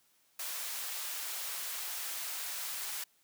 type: high-pass noise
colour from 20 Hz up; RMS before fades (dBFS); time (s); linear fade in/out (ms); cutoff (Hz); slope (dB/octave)
white; -39; 0.39-3.04; 5; 740; 12
effects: white hiss -70 dBFS RMS until 3.23 s + high-pass 80 Hz 12 dB/octave